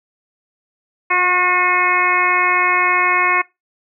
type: harmonic tone with a mistuned harmonic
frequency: 361.6 Hz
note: F#4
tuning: 40 cents flat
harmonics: 1 / 2 / 3 / 4 / 5 / 6 / 7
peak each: -26 / -25 / -17 / -25 / -22 / -17 / -22 dBFS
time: 1.1-3.42 s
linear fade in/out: 10 ms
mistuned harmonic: 1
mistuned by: -24 cents
effects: noise-tail reverb RT60 0.2 s tail -21 dB re dry